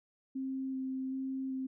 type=tone with vibrato; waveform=sine; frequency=263.9 Hz; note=C4; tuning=15 cents sharp; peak=-34 dBFS; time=0.35-1.67 s; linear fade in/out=10 ms; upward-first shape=square; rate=1.3 Hz; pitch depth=9 cents each way; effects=none

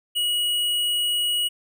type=tone with hard clipping; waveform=triangle; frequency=2908 Hz; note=F#7; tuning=31 cents flat; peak=-22 dBFS; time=0.15-1.49 s; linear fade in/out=20 ms; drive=14 dB; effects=none

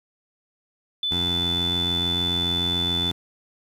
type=tone; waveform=sine; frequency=3500 Hz; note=A7; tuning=10 cents flat; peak=-22 dBFS; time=1.03-3.11 s; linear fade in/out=2 ms
type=tone with vibrato; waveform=15% pulse; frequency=86.9 Hz; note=F2; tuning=8 cents flat; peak=-21 dBFS; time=1.11-3.12 s; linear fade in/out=5 ms; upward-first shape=triangle; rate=2 Hz; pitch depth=12 cents each way
effects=9-bit

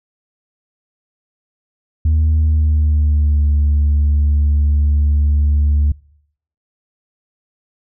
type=tone with pitch glide; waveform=sine; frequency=78 to 73.2 Hz; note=D#2 to D2; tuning=+5 to -5 cents; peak=-8 dBFS; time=2.05-5.92 s; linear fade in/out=5 ms; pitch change=-110 cents; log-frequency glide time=2.39-3.47 s; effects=noise-tail reverb RT60 0.7 s tail -26 dB re dry + tanh soft clip ceiling -9 dBFS

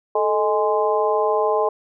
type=harmonic tone with a mistuned harmonic; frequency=207.7 Hz; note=G#3; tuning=in tune; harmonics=2 / 3 / 4 / 5; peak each=-20 / -22 / -23 / -24 dBFS; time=0.15-1.69 s; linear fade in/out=5 ms; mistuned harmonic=2; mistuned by=+86 cents; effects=none

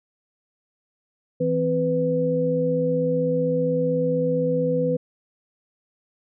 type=tone cluster; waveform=sine; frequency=163 / 258.7 / 497.7 Hz; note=E3 / C4 / B4; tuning=-19 / -19 / +13 cents; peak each=-25 / -27 / -21 dBFS; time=1.4-4.97 s; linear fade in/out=10 ms; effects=none

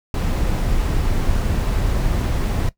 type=noise; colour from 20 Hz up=brown; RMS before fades=-19 dBFS; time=0.14-2.69 s; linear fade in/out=2 ms; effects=noise-tail reverb RT60 0.1 s tail -17 dB re dry

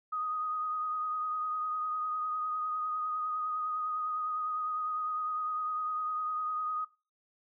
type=tone with vibrato; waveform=sine; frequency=1246 Hz; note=D#6; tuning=2 cents sharp; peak=-31 dBFS; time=0.12-6.85 s; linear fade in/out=10 ms; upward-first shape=sine; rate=9.9 Hz; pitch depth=22 cents each way; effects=noise-tail reverb RT60 0.3 s tail -19 dB re dry

